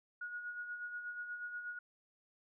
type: tone with tremolo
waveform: sine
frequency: 1449 Hz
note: F#6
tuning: 37 cents flat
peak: -39 dBFS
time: 0.21-1.79 s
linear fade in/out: 5 ms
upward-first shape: sine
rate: 8.3 Hz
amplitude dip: 50%
effects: none

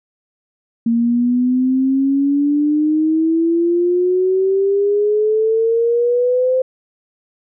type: exponential sweep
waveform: sine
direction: up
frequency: 230 to 520 Hz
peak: -12 dBFS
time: 0.86-6.62 s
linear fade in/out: 5 ms
effects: none

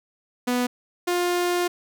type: tone pair in turn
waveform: sawtooth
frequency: 246.9 / 353.3 Hz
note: B3 / F4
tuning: 0 / +20 cents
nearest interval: tritone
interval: 620 cents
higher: second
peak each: -17 dBFS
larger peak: neither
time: 0.47-0.67 / 1.07-1.68 s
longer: second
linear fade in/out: 10 ms
effects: none

